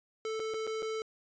square tone with dropouts, 440 Hz, A4, in tune, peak -34 dBFS, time 0.25-1.02 s, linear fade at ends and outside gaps 1 ms, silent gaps 0.396-0.4 / 0.538-0.542 / 0.668-0.674 / 0.822-0.827 s, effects resampled to 16000 Hz

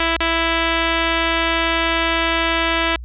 5% pulse tone with dropouts, 330.6 Hz, E4, 5 cents sharp, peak -4 dBFS, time 0-2.96 s, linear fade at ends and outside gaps 2 ms, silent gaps 0.166-0.204 s, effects added 60 Hz sine -29 dBFS peak until 3.04 s + resampled to 8000 Hz

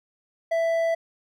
triangle tone with hard clipping, 662 Hz, E5, 7 cents sharp, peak -22 dBFS, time 0.51-0.95 s, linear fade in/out 10 ms, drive 9 dB, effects none

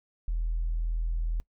sine tone, 41 Hz, E1, 9 cents flat, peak -25 dBFS, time 0.28-1.4 s, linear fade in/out 0 ms, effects noise-tail reverb RT60 0.1 s tail -22 dB re dry + tanh soft clip ceiling -22 dBFS

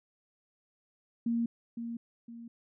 sine tone with echo, 233.1 Hz, A#3, in tune, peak -27 dBFS, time 1.26-1.46 s, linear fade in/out 5 ms, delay 510 ms, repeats 2, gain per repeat -8 dB, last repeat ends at 2.48 s, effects none

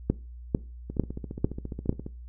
two click trains, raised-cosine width 3 ms, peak -9 / -22 dBFS, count 5 / 18, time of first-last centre 0.1-1.894 / 0.9-2.064 s, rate 2.23 / 14.6 Hz, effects noise-tail reverb RT60 0.3 s tail -20 dB re dry + added 60 Hz sine -40 dBFS peak until 2.28 s

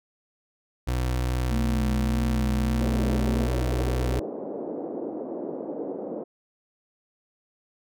30% pulse tone, 62.4 Hz, B1, 19 cents sharp, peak -21 dBFS, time 0.87-4.2 s, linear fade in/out 10 ms
sine tone with vibrato, 220 Hz, A3, in tune, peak -26 dBFS, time 1.49-3.48 s, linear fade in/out 50 ms, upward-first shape sine, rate 1.7 Hz, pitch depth 49 cents each way
pink band-pass noise, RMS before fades -33 dBFS, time 2.8-6.24 s, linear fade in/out 10 ms, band 270 to 580 Hz, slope 24 dB/octave
effects none

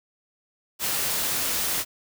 white noise, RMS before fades -26 dBFS, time 0.79-1.85 s, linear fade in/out 50 ms, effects none

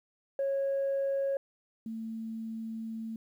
sine tone pair in turn, 549 / 223.9 Hz, C#5 / A3, -17 / +30 cents, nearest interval octave + major third, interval 1553 cents, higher first, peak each -26 / -35 dBFS, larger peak first, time 0.39-1.37 / 1.86-3.16 s, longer second, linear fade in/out 2 ms, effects tanh soft clip ceiling -25 dBFS + 11-bit

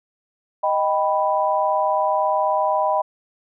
sine chord, Eb augmented, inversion none, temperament equal, 622.3 / 784 / 987.8 Hz, Eb5 / G5 / B5, 0 / 0 / 0 cents, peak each -21 / -22 / -21 dBFS, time 0.63-3.02 s, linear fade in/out 10 ms, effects none

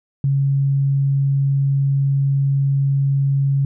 sine tone, 138.2 Hz, C#3, 5 cents flat, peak -14 dBFS, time 0.24-3.65 s, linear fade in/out 2 ms, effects none

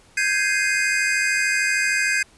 square chord, Ab major seventh, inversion third, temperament equal, 1568 / 1661.2 / 2093 / 2489 Hz, G6 / Ab6 / C7 / Eb7, 0 / 0 / 0 / 0 cents, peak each -25 dBFS, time 0.17-2.23 s, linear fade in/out 5 ms, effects pink hiss -53 dBFS RMS until 2.37 s + resampled to 24000 Hz

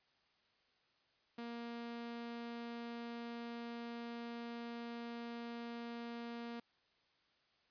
sawtooth tone, 235.1 Hz, A#3, 15 cents sharp, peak -40 dBFS, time 1.38-6.6 s, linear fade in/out 5 ms, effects white hiss -75 dBFS RMS until 7.7 s + resampled to 11025 Hz

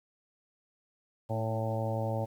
harmonic tone with a mistuned harmonic, 111.7 Hz, A2, 27 cents sharp, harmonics 1 / 2 / 3 / 4 / 5 / 6 / 7 / 8, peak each -32 / -40 / -43 / -43 / -35 / -42 / -40 / -43 dBFS, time 1.29-2.26 s, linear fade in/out 20 ms, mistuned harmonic 3, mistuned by -30 cents, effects 10-bit

